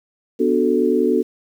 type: chord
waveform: sine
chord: B minor seventh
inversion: none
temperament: equal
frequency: 246.9 / 293.7 / 370 / 440 Hz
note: B3 / D4 / F#4 / A4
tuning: 0 / 0 / 0 / 0 cents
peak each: -20 / -21 / -19 / -19 dBFS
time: 0.39-1.23 s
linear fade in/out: 20 ms
effects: 8-bit